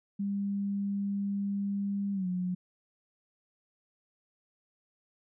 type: tone with pitch glide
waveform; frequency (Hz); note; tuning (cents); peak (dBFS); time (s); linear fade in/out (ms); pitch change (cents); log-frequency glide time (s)
sine; 200 to 181.29; G3 to F#3; +35 to -35; -29; 0.19-2.55; 10; -170; 2.13-2.27
effects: none